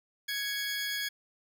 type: tone pair together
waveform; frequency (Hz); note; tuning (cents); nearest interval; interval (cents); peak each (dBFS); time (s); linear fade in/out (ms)
20% pulse; 1665 / 2223; G#6 / C#7; +4 / +4; perfect fourth; 500; -28 / -33; 0.28-1.09; 10
effects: none